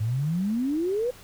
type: exponential sweep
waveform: sine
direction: up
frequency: 103.83 to 512 Hz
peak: -23 dBFS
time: 0-1.11 s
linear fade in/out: 10 ms
effects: pink hiss -49 dBFS RMS until 1.23 s